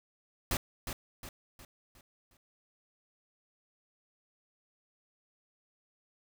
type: noise with echo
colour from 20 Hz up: pink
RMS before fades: -31 dBFS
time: 0.51-0.57 s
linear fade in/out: 2 ms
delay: 360 ms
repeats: 5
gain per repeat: -7 dB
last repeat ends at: 2.37 s
effects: none